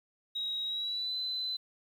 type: tone with pitch glide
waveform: sine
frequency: 3814 to 4029 Hz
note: A#7 to B7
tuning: +39 to +34 cents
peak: -32 dBFS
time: 0.35-1.57 s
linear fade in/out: 10 ms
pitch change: +95 cents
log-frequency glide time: 0.65-1.16 s
effects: 10-bit